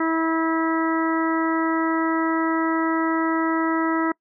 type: harmonic tone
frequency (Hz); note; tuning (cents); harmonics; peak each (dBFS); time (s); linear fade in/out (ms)
324.7; E4; -26; 1 / 2 / 3 / 4 / 5 / 6; -21 / -31 / -28 / -27 / -34 / -31; 0-4.12; 5
effects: noise-tail reverb RT60 0.1 s tail -26 dB re dry